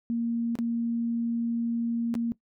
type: tone with dropouts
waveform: sine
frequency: 233.1 Hz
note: A#3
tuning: in tune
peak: -25 dBFS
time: 0.1-2.32 s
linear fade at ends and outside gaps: 0 ms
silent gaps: 0.554-0.588 / 2.141-2.152 s
effects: noise-tail reverb RT60 0.1 s tail -19 dB re dry